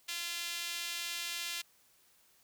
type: tone with high-pass filter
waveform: sawtooth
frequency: 343.1 Hz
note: F4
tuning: 31 cents flat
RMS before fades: -39 dBFS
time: 0.08-1.62 s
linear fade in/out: 10 ms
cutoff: 2900 Hz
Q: 1.3
effects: white hiss -67 dBFS RMS until 2.43 s